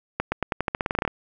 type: accelerating click train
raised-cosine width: 0.5 ms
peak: -8 dBFS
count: 15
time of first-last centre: 0.2-1.077 s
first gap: 120 ms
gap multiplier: 0.89
effects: none